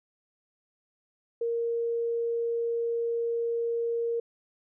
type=tone; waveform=sine; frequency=466 Hz; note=A#4; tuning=1 cent flat; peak=-26 dBFS; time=1.41-4.2 s; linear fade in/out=5 ms; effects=none